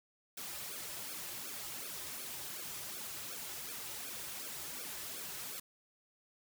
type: noise with flanger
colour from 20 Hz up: white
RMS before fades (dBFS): -44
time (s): 0.37-5.6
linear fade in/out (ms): 5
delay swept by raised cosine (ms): 1 to 4.4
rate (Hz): 2.7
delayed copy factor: -1
effects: none